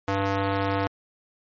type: tone with band-pass filter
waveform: square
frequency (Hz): 98.3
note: G2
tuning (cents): +5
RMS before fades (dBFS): -25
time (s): 0.08-0.87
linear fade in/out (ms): 0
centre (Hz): 910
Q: 0.64
effects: MP3 32 kbps